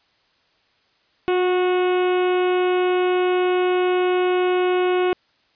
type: harmonic tone with a mistuned harmonic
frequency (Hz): 365.4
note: F#4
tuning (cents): -22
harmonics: 1 / 2 / 3 / 4 / 5 / 6 / 7 / 8 / 9 / 10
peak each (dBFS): -17 / -26 / -30 / -32 / -41 / -35 / -34 / -37 / -45 / -47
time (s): 1.28-5.13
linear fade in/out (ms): 0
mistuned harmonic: 1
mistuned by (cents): -17
effects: white hiss -62 dBFS RMS until 5.55 s + resampled to 11025 Hz